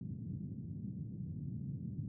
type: band-pass noise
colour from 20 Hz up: pink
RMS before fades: -43 dBFS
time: 0.01-2.08 s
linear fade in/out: 2 ms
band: 110 to 200 Hz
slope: 24 dB/octave
effects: none